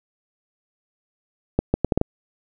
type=accelerating click train; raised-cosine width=2 ms; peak=-4 dBFS; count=6; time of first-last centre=1.59-2.014 s; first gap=150 ms; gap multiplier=0.71; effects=none